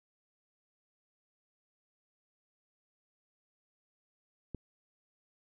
click, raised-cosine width 3 ms, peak -26 dBFS, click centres 4.547 s, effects none

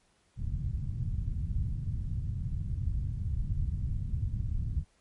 white low-pass noise, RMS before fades -32 dBFS, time 0.36-4.85 s, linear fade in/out 50 ms, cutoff 120 Hz, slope 24 dB/octave, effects pink hiss -69 dBFS RMS until 5 s + MP3 48 kbps

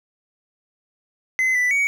triangle tone with pitch steps, 2045 / 1983 / 2248 Hz, C7 / B6 / C#7, -40 / +7 / +24 cents, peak -15 dBFS, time 1.39-1.87 s, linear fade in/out 0 ms, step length 160 ms, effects none

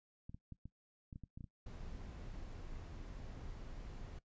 clicks, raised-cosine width 5 ms, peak -37 dBFS, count 10, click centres 0.295 / 0.345 / 0.523 / 0.656 / 1.128 / 1.159 / 1.237 / 1.375 / 1.408 / 1.442 s
brown noise, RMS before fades -48 dBFS, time 1.66-4.19 s, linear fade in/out 5 ms
effects noise-tail reverb RT60 0.1 s tail -18 dB re dry + resampled to 16000 Hz

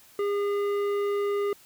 sine tone with tanh clipping, 406.1 Hz, G#4, 39 cents flat, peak -26 dBFS, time 0.19-1.53 s, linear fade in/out 2 ms, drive 12 dB, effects white hiss -55 dBFS RMS until 1.65 s

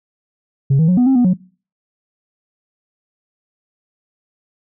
sine tone with pitch steps, 136.7 / 160.6 / 181.4 / 247.2 / 265.8 / 244.9 / 182.8 Hz, C#3 / E3 / F#3 / B3 / C4 / B3 / F#3, -24 / -45 / -34 / +2 / +27 / -14 / -21 cents, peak -7 dBFS, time 0.7-1.337 s, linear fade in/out 10 ms, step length 91 ms, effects noise-tail reverb RT60 0.4 s tail -23 dB re dry + tanh soft clip ceiling -8 dBFS

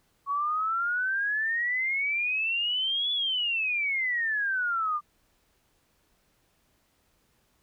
sine exponential two-way sweep, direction up then down, 1108.7 to 3452 to 1181 Hz, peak -25 dBFS, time 0.26-5.01 s, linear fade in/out 50 ms, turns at 3.12 s, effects pink hiss -69 dBFS RMS until 7.62 s

